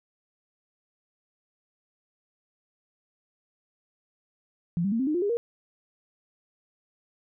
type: tone with pitch steps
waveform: sine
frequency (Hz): 171.1 / 197.68 / 228.4 / 263.9 / 304.9 / 352.2 / 406.9 / 470.2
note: F3 / G3 / A#3 / C4 / D#4 / F4 / G#4 / A#4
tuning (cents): -35 / +15 / -35 / +15 / -35 / +15 / -35 / +15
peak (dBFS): -23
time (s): 4.77-5.37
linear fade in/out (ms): 0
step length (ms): 75
effects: none